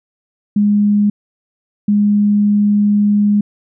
sine tone bursts at uneven times, 206.3 Hz, G#3, 11 cents flat, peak -9 dBFS, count 2, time 0.56-1.1 / 1.88-3.41 s, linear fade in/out 5 ms, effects none

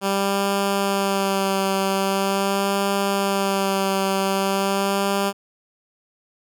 10% pulse tone with vibrato, 196 Hz, G3, in tune, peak -11 dBFS, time 0.01-5.33 s, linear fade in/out 50 ms, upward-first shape sine, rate 0.43 Hz, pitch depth 21 cents each way, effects none

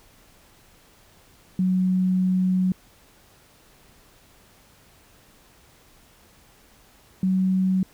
sine tone pair in turn, 185 / 187.47 Hz, F#3 / F#3, 0 / +23 cents, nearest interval unison, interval 23 cents, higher second, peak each -18 dBFS, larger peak neither, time 1.59-2.72 / 7.23-7.83 s, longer first, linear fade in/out 2 ms, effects pink hiss -55 dBFS RMS until 7.93 s

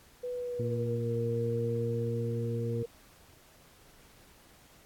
sine tone with pitch glide, 493.9 to 467.3 Hz, B4 to A#4, 0 to +4 cents, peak -33 dBFS, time 0.23-2.86 s, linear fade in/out 10 ms, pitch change -96 cents, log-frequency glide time 0.34-1.13 s
harmonic tone, 116.7 Hz, A#2, 2 cents sharp, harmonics 1 / 2 / 3 / 4, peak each -32 / -38 / -42 / -44 dBFS, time 0.59-2.83 s, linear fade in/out 5 ms
effects pink hiss -59 dBFS RMS until 4.85 s + AAC 64 kbps

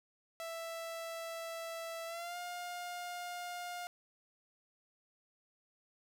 sawtooth tone with pitch glide, 661 to 708.4 Hz, E5 to F5, +5 to +24 cents, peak -37 dBFS, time 0.4-3.87 s, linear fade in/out 0 ms, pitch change +119 cents, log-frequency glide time 2.06-2.37 s, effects none

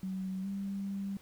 sine tone with pitch glide, 188.8 to 197.05 Hz, F#3 to G3, +35 to +9 cents, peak -34 dBFS, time 0.03-1.17 s, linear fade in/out 2 ms, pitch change +74 cents, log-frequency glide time 0.42-0.47 s, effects pink hiss -60 dBFS RMS until 1.21 s

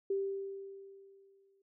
sine tone with exponential decay, 392 Hz, G4, in tune, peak -29 dBFS, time 0.1-1.62 s, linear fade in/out 5 ms, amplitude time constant 330 ms, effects none

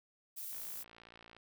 violet noise, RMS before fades -44 dBFS, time 0.36-0.84 s, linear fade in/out 20 ms
click train, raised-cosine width 0.3 ms, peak -39 dBFS, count 49, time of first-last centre 0.53-1.366 s, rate 57.4 Hz
effects none

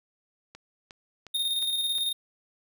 click train, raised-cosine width 0.2 ms, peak -27 dBFS, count 5, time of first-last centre 0.55-1.984 s, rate 2.79 Hz
square tone with tremolo, 3686 Hz, A#7, 20 cents flat, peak -25 dBFS, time 1.34-2.13 s, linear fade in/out 10 ms, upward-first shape square, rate 18 Hz, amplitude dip 35%
effects none

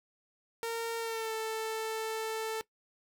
sawtooth tone with pitch glide, 459.4 to 442.2 Hz, A#4 to A4, -25 to +9 cents, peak -29 dBFS, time 0.63-2.61 s, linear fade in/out 0 ms, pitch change -66 cents, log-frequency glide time 0.98-1.33 s, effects noise-tail reverb RT60 0.1 s tail -19 dB re dry

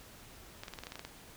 clicks, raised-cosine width 0.2 ms, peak -25 dBFS, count 10, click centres 0.635 / 0.682 / 0.737 / 0.788 / 0.836 / 0.869 / 0.921 / 0.956 / 0.994 / 1.05 s, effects pink hiss -54 dBFS RMS until 1.36 s

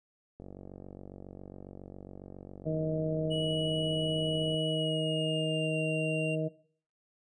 click train, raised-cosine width 2 ms, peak -32 dBFS, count 197, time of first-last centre 0.4-4.544 s, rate 47.3 Hz
harmonic tone, 157.4 Hz, D#3, 20 cents sharp, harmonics 1 / 2 / 3 / 4, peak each -32 / -36 / -36 / -35 dBFS, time 2.65-6.49 s, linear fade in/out 20 ms
triangle tone with pitch glide, 2928 to 2770 Hz, F#7 to F7, -19 to -15 cents, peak -34 dBFS, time 3.3-6.36 s, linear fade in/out 20 ms, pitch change -96 cents, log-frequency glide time 4.68-5.76 s
effects noise-tail reverb RT60 0.5 s tail -19 dB re dry + resampled to 22050 Hz

